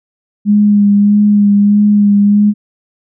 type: tone with vibrato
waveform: sine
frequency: 205.3 Hz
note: G#3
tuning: 20 cents flat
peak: -5 dBFS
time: 0.45-2.54 s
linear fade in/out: 50 ms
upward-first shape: sine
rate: 1.6 Hz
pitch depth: 22 cents each way
effects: none